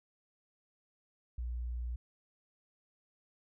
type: tone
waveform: sine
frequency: 60.1 Hz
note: B1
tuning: 46 cents flat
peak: -35 dBFS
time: 1.38-1.96 s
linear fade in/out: 5 ms
effects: none